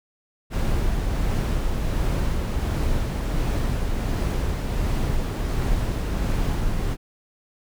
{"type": "noise with tremolo", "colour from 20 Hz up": "brown", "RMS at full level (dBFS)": -22, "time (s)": [0.5, 6.97], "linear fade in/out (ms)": 50, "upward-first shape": "sine", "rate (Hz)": 1.4, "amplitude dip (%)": 25, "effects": []}